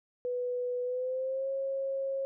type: tone with pitch glide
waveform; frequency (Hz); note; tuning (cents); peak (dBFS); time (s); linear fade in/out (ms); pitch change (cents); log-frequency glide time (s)
sine; 493.9 to 541.7; B4 to C#5; 0 to -40; -30; 0.25-2.25; 0; +160; 0.83-1.49
effects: none